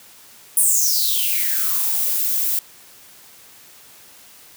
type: noise with high-pass filter sweep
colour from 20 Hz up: violet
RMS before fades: -19 dBFS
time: 0.57-2.59 s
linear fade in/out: 2 ms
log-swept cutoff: 9900 to 230 Hz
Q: 9.1
effects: white hiss -46 dBFS RMS until 4.56 s + high-pass 60 Hz 12 dB/octave